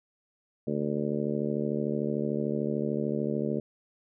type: harmonic tone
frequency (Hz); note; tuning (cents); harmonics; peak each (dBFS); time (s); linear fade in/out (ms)
73.42; D2; 0; 2 / 3 / 4 / 5 / 6 / 7 / 8; -35 / -31 / -37 / -34 / -34 / -40 / -38; 0.67-3.6; 5
effects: none